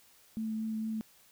sine tone with vibrato, 220 Hz, A3, in tune, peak -32 dBFS, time 0.37-1.01 s, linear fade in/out 0 ms, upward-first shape triangle, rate 4.4 Hz, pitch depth 12 cents each way, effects white hiss -62 dBFS RMS until 1.31 s

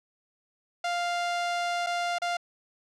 sawtooth tone with dropouts, 698.5 Hz, F5, in tune, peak -23 dBFS, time 0.84-2.37 s, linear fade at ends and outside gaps 5 ms, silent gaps 1.864-1.868 / 2.185-2.218 s, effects low-pass 6000 Hz 12 dB/octave

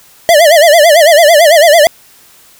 square tone with vibrato, 632 Hz, D#5, 27 cents sharp, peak -3 dBFS, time 0.29-1.87 s, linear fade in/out 0 ms, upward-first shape sine, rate 9 Hz, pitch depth 160 cents each way, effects white hiss -42 dBFS RMS until 2.59 s

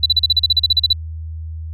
sine tone bursts, 3974 Hz, B7, 10 cents sharp, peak -8 dBFS, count 14, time 0.03-0.93 s, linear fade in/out 5 ms, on 29 ms, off 38 ms, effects tanh soft clip ceiling -4 dBFS + added 80 Hz sine -25 dBFS peak until 1.73 s

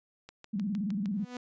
click train, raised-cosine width 0.2 ms, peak -29 dBFS, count 6, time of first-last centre 0.29-1.058 s, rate 6.51 Hz
sine tone with vibrato, 201 Hz, G3, 44 cents sharp, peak -29 dBFS, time 0.53-1.25 s, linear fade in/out 10 ms, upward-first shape square, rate 18 Hz, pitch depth 130 cents each way
sawtooth tone with exponential growth, 247.3 Hz, B3, 3 cents sharp, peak -31 dBFS, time 1.11-1.37 s, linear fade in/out 2 ms, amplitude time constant 56 ms
effects resampled to 16000 Hz

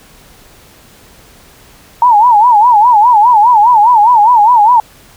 sine tone with vibrato, 904 Hz, A5, 47 cents sharp, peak -3 dBFS, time 2.02-4.8 s, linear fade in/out 2 ms, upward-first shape sine, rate 4.9 Hz, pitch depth 170 cents each way, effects pink hiss -41 dBFS RMS until 5.16 s

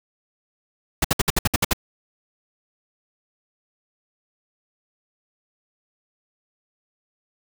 pink noise bursts, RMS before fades -18 dBFS, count 9, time 1.02-1.733 s, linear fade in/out 5 ms, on 25 ms, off 61 ms, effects none

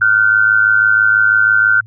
sine tone pair together, 1411.9 / 1518 Hz, F6 / F#6, +18 / +44 cents, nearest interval minor second, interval 126 cents, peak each -11 dBFS, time 0.01-1.81 s, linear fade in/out 10 ms, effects added 109 Hz sine -36 dBFS peak until 1.86 s

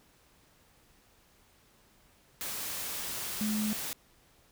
sine tone in noise, 213.1 Hz, G#3, 45 cents sharp, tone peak -29 dBFS, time 3.41-3.73 s, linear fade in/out 0 ms, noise white, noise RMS -37 dBFS, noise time 2.41-3.93 s, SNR +5 dB, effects pink hiss -64 dBFS RMS until 4.51 s

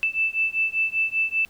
sine beating tone pair, 2641 / 2646.1 Hz, E7 / E7, +3 / +6 cents, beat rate 5.1 Hz, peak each -24 dBFS, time 0.03-1.45 s, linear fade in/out 0 ms, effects pink hiss -55 dBFS RMS until 1.49 s

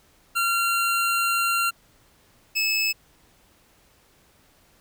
25% pulse tone pair in turn, 1378 / 2601 Hz, F6 / E7, -24 / -24 cents, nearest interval major seventh, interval 1100 cents, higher second, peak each -17 dBFS, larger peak neither, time 0.35-1.71 / 2.55-2.93 s, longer first, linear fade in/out 20 ms, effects pink hiss -59 dBFS RMS until 4.8 s

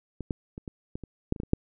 clicks, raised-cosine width 3 ms, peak -22 / -15 / -25 / -24 / -21 / -26 / -11 / -26 / -18 / -25 / -8 dBFS, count 11, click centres 0.207 / 0.308 / 0.579 / 0.678 / 0.955 / 1.037 / 1.324 / 1.362 / 1.401 / 1.434 / 1.534 s, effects none

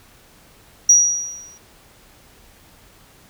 sine tone with exponential decay, 5770 Hz, F#8, 44 cents flat, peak -5 dBFS, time 0.89-1.58 s, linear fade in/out 5 ms, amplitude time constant 150 ms, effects tanh soft clip ceiling -1 dBFS + pink hiss -50 dBFS RMS until 3.29 s

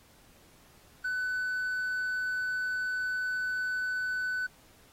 sine tone with hard clipping, 1500 Hz, F#6, 23 cents sharp, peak -30 dBFS, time 1.04-4.47 s, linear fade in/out 10 ms, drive 2 dB, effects pink hiss -60 dBFS RMS until 4.92 s + AAC 48 kbps

